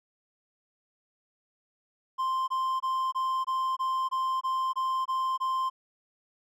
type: tone bursts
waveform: triangle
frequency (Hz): 1046.5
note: C6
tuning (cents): 0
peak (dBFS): -24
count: 11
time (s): 2.18-5.7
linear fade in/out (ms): 20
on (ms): 300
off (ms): 22
effects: none